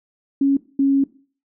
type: tone pair in turn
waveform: sine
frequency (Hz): 276.3 / 274.8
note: C#4 / C#4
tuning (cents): -6 / -15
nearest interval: unison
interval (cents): 9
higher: first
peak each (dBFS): -13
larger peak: neither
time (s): 0.41-0.57 / 0.79-1.04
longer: second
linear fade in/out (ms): 5
effects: noise-tail reverb RT60 0.4 s tail -18 dB re dry